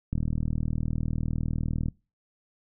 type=click train; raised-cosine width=5 ms; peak=-16 dBFS; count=71; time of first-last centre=0.13-1.884 s; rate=39.9 Hz; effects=noise-tail reverb RT60 0.3 s tail -23 dB re dry